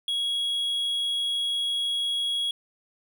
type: tone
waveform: triangle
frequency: 3322 Hz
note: G#7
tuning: in tune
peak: -23 dBFS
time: 0.08-2.51 s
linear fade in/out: 2 ms
effects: none